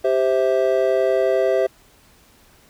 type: chord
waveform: triangle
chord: C major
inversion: second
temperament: just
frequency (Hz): 392.4 / 523.3 / 654.1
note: G4 / C5 / E5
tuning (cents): +2 / 0 / -14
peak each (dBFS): -18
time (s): 0.04-1.67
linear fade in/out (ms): 10
effects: pink hiss -53 dBFS RMS until 2.69 s